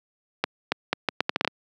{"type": "accelerating click train", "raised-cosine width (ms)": 0.3, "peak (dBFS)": -5, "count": 10, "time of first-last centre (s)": [0.44, 1.476], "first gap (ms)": 280, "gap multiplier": 0.75, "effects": ["high-pass 200 Hz 12 dB/octave"]}